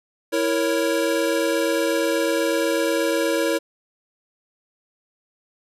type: chord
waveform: square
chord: A# diminished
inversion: second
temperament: equal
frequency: 329.6 / 466.2 / 554.4 Hz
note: E4 / A#4 / C#5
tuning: 0 / 0 / 0 cents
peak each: -24 / -25 / -24 dBFS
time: 0.32-3.59 s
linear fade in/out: 20 ms
effects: resampled to 32000 Hz